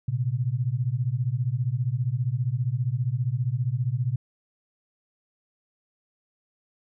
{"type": "beating tone pair", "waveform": "sine", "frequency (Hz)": [116.54, 131.54], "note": ["A#2", "C3"], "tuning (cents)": [0, 10], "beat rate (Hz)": 15, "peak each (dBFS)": -26, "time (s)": [0.08, 4.16], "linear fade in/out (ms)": 5, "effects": []}